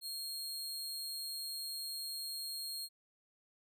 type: tone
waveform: sawtooth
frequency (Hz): 4250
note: C8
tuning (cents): +26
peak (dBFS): -37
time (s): 0.01-2.89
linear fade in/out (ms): 50
effects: none